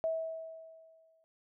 sine tone with exponential decay, 648 Hz, E5, 30 cents flat, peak -28 dBFS, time 0.04-1.24 s, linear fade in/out 0 ms, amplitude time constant 260 ms, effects none

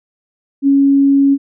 sine tone, 277.2 Hz, C#4, in tune, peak -7 dBFS, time 0.62-1.38 s, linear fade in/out 50 ms, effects none

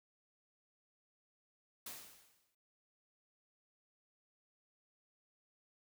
white noise with exponential decay, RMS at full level -45 dBFS, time 1.86-2.55 s, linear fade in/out 5 ms, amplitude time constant 150 ms, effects none

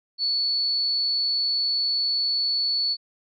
sine tone, 4435 Hz, C#8, in tune, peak -21 dBFS, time 0.18-2.97 s, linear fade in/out 50 ms, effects none

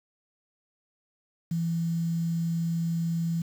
sine tone with quantisation, 166.9 Hz, E3, 22 cents sharp, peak -25 dBFS, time 1.51-3.42 s, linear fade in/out 5 ms, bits 8, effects none

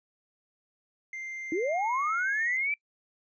triangle tone with pitch glide, 2093 to 2161 Hz, C7 to C#7, 0 to -45 cents, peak -34 dBFS, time 1.13-2.57 s, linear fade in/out 2 ms, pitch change +55 cents, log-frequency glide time 1.66-1.88 s
sine linear sweep, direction up, 302.6 to 2349 Hz, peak -26 dBFS, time 1.52-2.74 s, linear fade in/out 2 ms
effects noise-tail reverb RT60 0.1 s tail -26 dB re dry + resampled to 16000 Hz

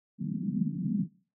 pink band-pass noise, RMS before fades -31 dBFS, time 0.18-1.08 s, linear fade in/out 50 ms, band 160 to 240 Hz, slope 48 dB/octave, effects noise-tail reverb RT60 0.4 s tail -20 dB re dry

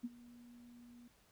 sine tone with ADSR envelope, 240.2 Hz, B3, 48 cents flat, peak -36 dBFS, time 0.03-1.08 s, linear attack 18 ms, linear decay 35 ms, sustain -19 dB, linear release 5 ms, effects pink hiss -70 dBFS RMS until 1.31 s

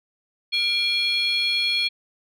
sine tone cluster, 2375 / 3329 / 4293 Hz, D7 / G#7 / C8, +19 / +3 / +44 cents, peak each -23 dBFS, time 0.52-1.89 s, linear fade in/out 20 ms, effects tanh soft clip ceiling -14 dBFS

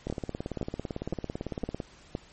two click trains, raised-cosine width 2 ms, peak -19 / -17 dBFS, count 32 / 5, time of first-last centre 0.07-1.802 / 0.1-2.151 s, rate 17.9 / 1.95 Hz, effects pink hiss -55 dBFS RMS until 2.32 s + MP3 32 kbps

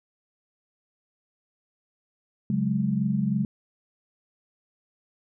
sine chord, C# suspended fourth, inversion none, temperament just, 138.59 / 184.79 / 207.9 Hz, C#3 / F#3 / G#3, 0 / -2 / +2 cents, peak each -28 / -27 / -25 dBFS, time 2.5-3.45 s, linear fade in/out 2 ms, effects none

